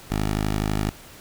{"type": "tone", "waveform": "10% pulse", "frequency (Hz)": 52, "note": "G#1", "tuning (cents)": 3, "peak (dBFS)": -14, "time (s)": [0.1, 0.9], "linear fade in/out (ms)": 10, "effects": ["pink hiss -45 dBFS RMS until 1.2 s"]}